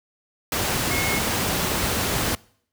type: tone in noise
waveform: sine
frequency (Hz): 2169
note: C#7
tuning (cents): -38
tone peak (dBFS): -26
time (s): 0.91-1.19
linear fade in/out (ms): 2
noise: pink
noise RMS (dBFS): -23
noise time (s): 0.52-2.35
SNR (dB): -6
effects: noise-tail reverb RT60 0.6 s tail -24 dB re dry + high-pass 60 Hz 12 dB/octave